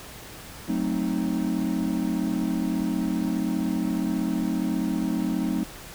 triangle chord, F# diminished seventh, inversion none, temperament equal, 185 / 220 / 261.6 / 311.1 Hz, F#3 / A3 / C4 / Eb4, 0 / 0 / 0 / 0 cents, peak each -27 dBFS, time 0.68-5.64 s, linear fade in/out 10 ms, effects pink hiss -42 dBFS RMS until 5.94 s

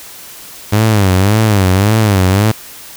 sawtooth tone with vibrato, 101.2 Hz, G#2, 44 cents flat, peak -4 dBFS, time 0.72-2.52 s, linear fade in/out 10 ms, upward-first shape sine, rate 1.8 Hz, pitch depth 160 cents each way, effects white hiss -33 dBFS RMS until 2.96 s

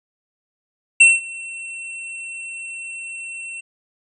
square tone with ADSR envelope, 2706 Hz, E7, 45 cents sharp, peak -6 dBFS, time 1-3.61 s, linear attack 9 ms, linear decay 190 ms, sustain -24 dB, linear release 13 ms, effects resampled to 24000 Hz

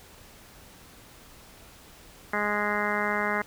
harmonic tone, 207.7 Hz, G#3, in tune, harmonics 1 / 2 / 3 / 4 / 5 / 6 / 7 / 8 / 9 / 10, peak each -34 / -34 / -34 / -34 / -34 / -34 / -34 / -34 / -34 / -34 dBFS, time 2.33-3.42 s, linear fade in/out 5 ms, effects pink hiss -51 dBFS RMS until 3.46 s

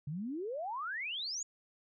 sine exponential sweep, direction up, 136.8 to 7020 Hz, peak -36 dBFS, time 0.07-1.43 s, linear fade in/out 5 ms, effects none

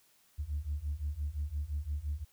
sine beating tone pair, 70.7 / 76.5 Hz, C#2 / D#2, +35 / -29 cents, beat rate 5.8 Hz, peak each -36 / -35 dBFS, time 0.38-2.25 s, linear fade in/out 20 ms, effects tanh soft clip ceiling -27 dBFS + white hiss -67 dBFS RMS until 2.32 s

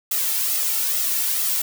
blue noise with flanger, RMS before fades -22 dBFS, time 0.11-1.62 s, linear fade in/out 5 ms, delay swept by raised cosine 1.5 to 2.26 ms, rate 2.3 Hz, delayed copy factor +0.6, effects none

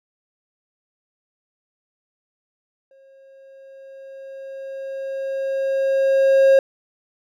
triangle tone with exponential growth, 540 Hz, C#5, 45 cents flat, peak -7 dBFS, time 2.91-6.59 s, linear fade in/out 2 ms, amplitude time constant 800 ms, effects none

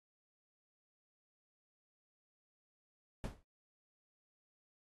brown noise with exponential decay, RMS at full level -35 dBFS, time 3.24-3.43 s, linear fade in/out 1 ms, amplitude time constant 40 ms, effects AAC 32 kbps

